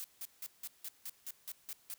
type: noise bursts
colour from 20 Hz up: blue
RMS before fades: -43 dBFS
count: 10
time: 0-1.94 s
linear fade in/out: 0 ms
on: 41 ms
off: 170 ms
effects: white hiss -67 dBFS RMS until 1.98 s